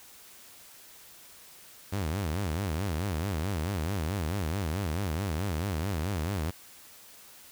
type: tone with vibrato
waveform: sawtooth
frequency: 88.3 Hz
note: F2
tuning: 20 cents sharp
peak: -25 dBFS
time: 1.92-6.51 s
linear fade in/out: 10 ms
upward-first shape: sine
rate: 4.6 Hz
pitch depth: 270 cents each way
effects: white hiss -52 dBFS RMS until 7.51 s

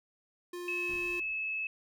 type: tone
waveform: square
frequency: 353.1 Hz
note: F4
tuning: 19 cents sharp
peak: -39 dBFS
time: 0.53-1.2 s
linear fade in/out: 5 ms
type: tone with pitch glide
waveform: sine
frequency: 2578 to 2597 Hz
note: E7 to E7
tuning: -39 to -26 cents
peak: -32 dBFS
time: 0.68-1.67 s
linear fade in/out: 2 ms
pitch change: +13 cents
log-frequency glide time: 0.96-1.12 s
type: noise with exponential decay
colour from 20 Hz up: brown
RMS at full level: -45 dBFS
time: 0.89-1.63 s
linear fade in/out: 5 ms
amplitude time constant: 160 ms
effects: none

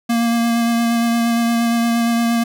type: tone with vibrato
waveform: square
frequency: 233.1 Hz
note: A#3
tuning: in tune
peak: -15 dBFS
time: 0.09-2.44 s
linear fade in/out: 10 ms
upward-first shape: sine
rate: 8.6 Hz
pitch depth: 14 cents each way
effects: none

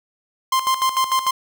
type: tone with tremolo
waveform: 45% pulse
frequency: 1048 Hz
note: C6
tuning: 2 cents sharp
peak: -15 dBFS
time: 0.52-1.31 s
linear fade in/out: 5 ms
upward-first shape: square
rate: 6.7 Hz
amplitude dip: 70%
effects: none

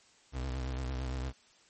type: tone with vibrato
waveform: 35% pulse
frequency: 64.6 Hz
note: C2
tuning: 21 cents flat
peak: -32 dBFS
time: 0.32-1.33 s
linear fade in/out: 50 ms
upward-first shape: sine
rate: 8.8 Hz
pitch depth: 71 cents each way
effects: white hiss -63 dBFS RMS until 1.69 s + MP3 32 kbps

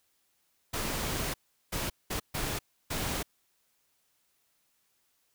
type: noise bursts at uneven times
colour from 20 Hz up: pink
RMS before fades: -33 dBFS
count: 5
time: 0.73-1.34 / 1.72-1.9 / 2.1-2.2 / 2.34-2.59 / 2.9-3.23 s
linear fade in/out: 10 ms
effects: white hiss -73 dBFS RMS until 5.34 s

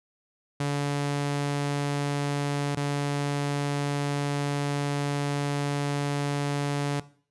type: tone with dropouts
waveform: sawtooth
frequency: 143.3 Hz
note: D3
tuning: 42 cents flat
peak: -21 dBFS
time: 0.6-7 s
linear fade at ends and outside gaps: 5 ms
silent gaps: 2.752-2.77 s
effects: noise-tail reverb RT60 0.5 s tail -18 dB re dry + resampled to 24000 Hz

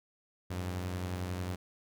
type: beating tone pair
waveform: sawtooth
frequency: 90.3 / 101.3 Hz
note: F#2 / G#2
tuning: -42 / -43 cents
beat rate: 11 Hz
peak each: -31 / -40 dBFS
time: 0.5-1.56 s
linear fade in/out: 10 ms
effects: none

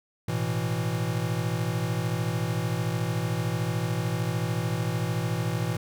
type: chord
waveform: square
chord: A suspended second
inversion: none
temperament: equal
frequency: 110 / 123.47 / 164.81 Hz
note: A2 / B2 / E3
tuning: 0 / 0 / 0 cents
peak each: -31 dBFS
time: 0.28-5.77 s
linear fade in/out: 5 ms
effects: none

